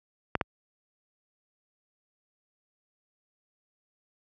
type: clicks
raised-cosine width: 0.5 ms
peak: -9 / -10 dBFS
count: 2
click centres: 0.353 / 0.412 s
effects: high-pass 60 Hz 12 dB/octave